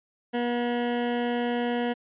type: tone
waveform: 20% pulse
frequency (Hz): 240.6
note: B3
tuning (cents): -45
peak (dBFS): -20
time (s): 0.33-1.94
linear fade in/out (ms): 20
effects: resampled to 8000 Hz